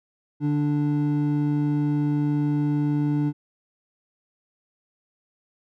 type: tone pair together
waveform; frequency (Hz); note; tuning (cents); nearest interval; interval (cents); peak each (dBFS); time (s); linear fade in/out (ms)
triangle; 147.19 / 293.7; D3 / D4; +4 / 0; octave; 1196; -21; 0.4-3.33; 50
effects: none